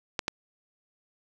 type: clicks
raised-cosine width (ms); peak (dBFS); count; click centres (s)
0.2; -10; 2; 0.192 / 0.281
effects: none